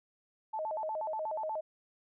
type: tone with vibrato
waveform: sine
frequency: 740 Hz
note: F#5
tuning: in tune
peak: -33 dBFS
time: 0.53-1.61 s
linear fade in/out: 10 ms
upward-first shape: square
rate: 8.3 Hz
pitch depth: 290 cents each way
effects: none